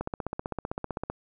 click train, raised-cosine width 1 ms, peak -17 dBFS, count 18, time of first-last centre 0.01-1.1 s, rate 15.6 Hz, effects none

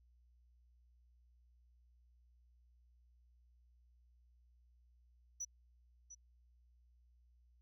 sine tone with echo, 5920 Hz, F#8, in tune, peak -37 dBFS, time 5.4-5.45 s, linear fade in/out 10 ms, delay 700 ms, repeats 1, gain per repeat -14 dB, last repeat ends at 6.15 s, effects tanh soft clip ceiling -39 dBFS + added 60 Hz sine -66 dBFS peak until 7.61 s

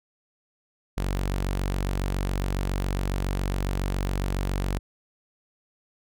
sawtooth tone, 47.24 Hz, F#1, 37 cents sharp, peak -21 dBFS, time 0.97-4.79 s, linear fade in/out 10 ms, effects none

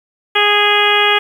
harmonic tone, 413.5 Hz, G#4, 8 cents flat, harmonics 1 / 2 / 3 / 4 / 5 / 6 / 7 / 8, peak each -18 / -18 / -18 / -18 / -18 / -18 / -18 / -18 dBFS, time 0.35-1.19 s, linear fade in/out 10 ms, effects 7-bit

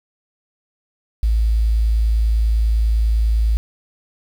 sine tone with quantisation, 55 Hz, A1, in tune, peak -13 dBFS, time 1.23-3.57 s, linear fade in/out 0 ms, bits 7, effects none

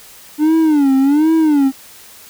triangle tone with vibrato, 293.7 Hz, D4, in tune, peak -7 dBFS, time 0.38-1.72 s, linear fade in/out 50 ms, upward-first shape sine, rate 1.3 Hz, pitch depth 170 cents each way, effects white hiss -40 dBFS RMS until 2.29 s

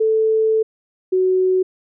sine tone pair in turn, 440 / 372.1 Hz, A4 / F#4, 0 / +10 cents, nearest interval minor third, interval 290 cents, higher first, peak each -13 dBFS, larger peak neither, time 0-0.63 / 1.12-1.63 s, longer first, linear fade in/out 10 ms, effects none

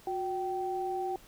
sine tone pair together, 363.8 / 773 Hz, F#4 / G5, -29 / -24 cents, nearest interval octave + minor second, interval 1305 cents, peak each -34 / -33 dBFS, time 0.07-1.16 s, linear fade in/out 2 ms, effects pink hiss -57 dBFS RMS until 1.27 s

